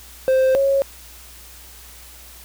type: tone pair in turn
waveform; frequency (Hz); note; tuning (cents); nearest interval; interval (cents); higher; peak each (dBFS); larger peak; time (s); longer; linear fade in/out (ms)
triangle / sine; 523.3 / 548.8; C5 / C#5; 0 / -17; minor second; 83; second; -11 / -14; first; 0.28-0.55 / 0.55-0.82; neither; 0
effects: added 60 Hz sine -45 dBFS peak until 2.44 s + white hiss -43 dBFS RMS until 2.44 s